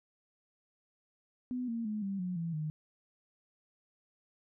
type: tone with pitch steps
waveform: sine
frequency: 250 / 230.6 / 212.7 / 196.15 / 180.91 / 166.85 / 153.89 Hz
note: B3 / A#3 / G#3 / G3 / F#3 / E3 / D#3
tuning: +21 / -19 / +42 / +1 / -39 / +21 / -19 cents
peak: -33 dBFS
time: 1.51-2.7 s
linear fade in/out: 0 ms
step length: 170 ms
effects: none